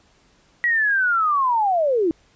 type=linear sweep; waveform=sine; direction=down; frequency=1939 to 309.3 Hz; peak=-16 dBFS; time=0.64-2.11 s; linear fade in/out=0 ms; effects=pink hiss -58 dBFS RMS until 2.35 s + resampled to 16000 Hz